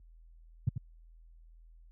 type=tone with echo; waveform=sine; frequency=118.1 Hz; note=A#2; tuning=23 cents sharp; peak=-22 dBFS; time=0.67-0.69 s; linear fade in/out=5 ms; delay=89 ms; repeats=1; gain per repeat=-8 dB; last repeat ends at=0.779 s; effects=added 41 Hz sine -46 dBFS peak until 1.91 s + high-pass 60 Hz 12 dB/octave